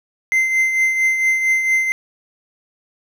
triangle tone with tremolo, 2075 Hz, C7, 15 cents flat, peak -10 dBFS, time 0.32-1.92 s, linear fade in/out 0 ms, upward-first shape triangle, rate 4.4 Hz, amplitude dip 55%, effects none

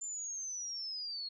sine linear sweep, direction down, 7240 to 4262 Hz, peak -38 dBFS, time 0.01-1.29 s, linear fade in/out 10 ms, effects none

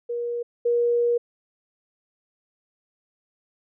sine tone pair in turn, 476.2 / 476.2 Hz, A#4 / A#4, +37 / +37 cents, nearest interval unison, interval 0 cents, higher neither, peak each -25 / -18 dBFS, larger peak second, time 0.09-0.43 / 0.65-1.18 s, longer second, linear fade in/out 10 ms, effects none

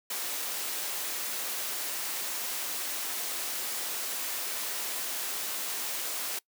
white high-pass noise, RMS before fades -34 dBFS, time 0.1-6.39 s, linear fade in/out 5 ms, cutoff 310 Hz, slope 12 dB/octave, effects noise-tail reverb RT60 0.1 s tail -23 dB re dry

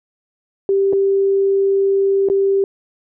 sine tone with dropouts, 392.3 Hz, G4, 1 cent sharp, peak -12 dBFS, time 0.69-2.64 s, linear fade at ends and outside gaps 1 ms, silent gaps 0.927-0.932 / 2.287-2.299 s, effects none

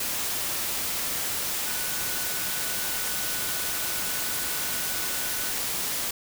sine tone in noise, 1480 Hz, F#6, in tune, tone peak -40 dBFS, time 1.66-5.51 s, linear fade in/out 5 ms, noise white, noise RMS -29 dBFS, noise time 0-6.11 s, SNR -14 dB, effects none

